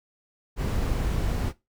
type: noise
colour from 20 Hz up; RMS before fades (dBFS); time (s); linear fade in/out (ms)
brown; -26; 0.56-1.53; 50
effects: noise-tail reverb RT60 0.2 s tail -17 dB re dry